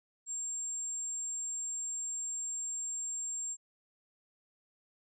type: tone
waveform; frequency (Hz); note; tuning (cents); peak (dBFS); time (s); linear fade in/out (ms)
sine; 7440; A#8; -4; -35; 0.26-3.57; 50
effects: none